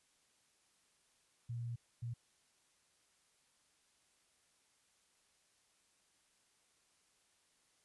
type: tone bursts at uneven times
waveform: sine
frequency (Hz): 118.4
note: A#2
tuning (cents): +27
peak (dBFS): -39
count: 2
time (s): 1.49-1.76 / 2.02-2.14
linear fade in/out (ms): 10
effects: white hiss -74 dBFS RMS until 7.84 s + resampled to 24000 Hz